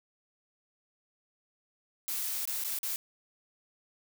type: noise with dropouts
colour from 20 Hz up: blue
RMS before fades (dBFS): -34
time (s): 2.08-2.96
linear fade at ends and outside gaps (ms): 0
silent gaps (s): 2.454-2.475 / 2.638-2.647 / 2.788-2.831
effects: none